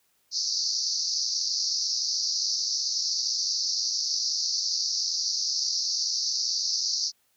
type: band-pass noise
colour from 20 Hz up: pink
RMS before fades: -28 dBFS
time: 0.31-7.12 s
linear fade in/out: 50 ms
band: 4400 to 6000 Hz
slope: 96 dB/octave
effects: white hiss -69 dBFS RMS until 7.36 s